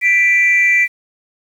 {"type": "tone pair together", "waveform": "sine", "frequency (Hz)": [1976, 2349], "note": ["B6", "D7"], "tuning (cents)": [0, 0], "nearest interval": "minor third", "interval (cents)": 300, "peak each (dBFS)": -11, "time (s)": [0.01, 0.88], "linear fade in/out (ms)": 50, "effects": ["tanh soft clip ceiling -4 dBFS", "7-bit"]}